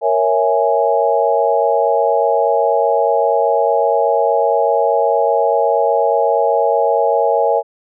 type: chord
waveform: sine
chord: A# half-diminished seventh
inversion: none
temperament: equal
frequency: 466.2 / 554.4 / 659.3 / 830.6 Hz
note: A#4 / C#5 / E5 / G#5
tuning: 0 / 0 / 0 / 0 cents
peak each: -17 dBFS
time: 0.01-7.63 s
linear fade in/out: 50 ms
effects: none